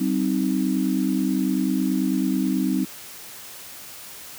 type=chord; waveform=sine; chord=C minor; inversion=second; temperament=equal with one note detuned; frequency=192.74 / 261.6 / 311.1 Hz; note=G3 / C4 / Eb4; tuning=-29 / 0 / 0 cents; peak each=-24 / -23 / -25 dBFS; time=0-2.85 s; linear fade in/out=10 ms; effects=white hiss -40 dBFS RMS until 4.38 s + high-pass 60 Hz 12 dB/octave